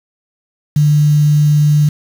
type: tone with quantisation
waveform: sine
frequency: 148.6 Hz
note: D3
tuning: 21 cents sharp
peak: -7 dBFS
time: 0.76-1.89 s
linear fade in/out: 5 ms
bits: 5
effects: none